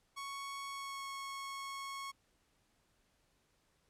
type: tone with pitch glide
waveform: sawtooth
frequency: 1108.7 to 1098.5 Hz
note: C#6 to C#6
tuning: 0 to -16 cents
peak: -38 dBFS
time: 0.16-2.12 s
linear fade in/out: 20 ms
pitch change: -16 cents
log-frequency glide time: 0.69-1.06 s
effects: pink hiss -75 dBFS RMS until 3.89 s + low-pass 11000 Hz 12 dB/octave